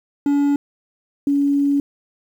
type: tone pair in turn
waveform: triangle / sine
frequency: 285.1 / 282.8 Hz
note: C#4 / C#4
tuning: +49 / +35 cents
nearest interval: unison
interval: 14 cents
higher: first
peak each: -12 / -14 dBFS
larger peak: first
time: 0.26-0.56 / 1.27-1.8 s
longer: second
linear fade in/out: 2 ms
effects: 8-bit